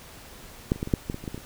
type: clicks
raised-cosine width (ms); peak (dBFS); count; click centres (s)
3; -8 / -25 / -14 / -20 / -7 / -15 / -19 / -25 / -18 / -21 / -24; 11; 0.719 / 0.76 / 0.829 / 0.874 / 0.938 / 1.099 / 1.144 / 1.24 / 1.278 / 1.345 / 1.378
effects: pink hiss -46 dBFS RMS until 1.45 s